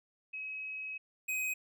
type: tone pair in turn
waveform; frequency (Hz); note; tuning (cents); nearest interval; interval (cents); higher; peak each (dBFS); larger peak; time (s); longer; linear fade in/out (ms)
sine / square; 2553 / 2519; D#7 / D#7; +44 / +21; unison; 23; first; -38 / -33; second; 0.33-0.98 / 1.28-1.54; first; 10
effects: none